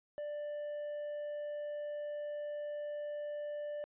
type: tone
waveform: triangle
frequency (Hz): 590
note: D5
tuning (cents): +8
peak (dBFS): -36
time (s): 0.18-3.84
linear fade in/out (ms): 0
effects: resampled to 8000 Hz